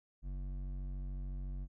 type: tone with hard clipping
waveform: sine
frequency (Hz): 46.91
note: F#1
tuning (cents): +25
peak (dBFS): -40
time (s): 0.22-1.68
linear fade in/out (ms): 50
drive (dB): 10
effects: none